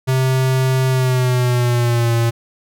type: tone with pitch glide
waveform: square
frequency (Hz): 130.7 to 116.44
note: C3 to A#2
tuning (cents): -1 to -2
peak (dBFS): -14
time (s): 0.07-2.31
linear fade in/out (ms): 20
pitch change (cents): -201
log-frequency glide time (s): 0.89-2.14
effects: none